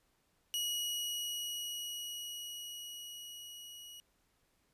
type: tone with level ramp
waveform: sawtooth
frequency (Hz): 2907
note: F#7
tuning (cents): -31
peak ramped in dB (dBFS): -30 to -46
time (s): 0.54-4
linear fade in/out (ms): 0
effects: pink hiss -75 dBFS RMS until 4.73 s + resampled to 32000 Hz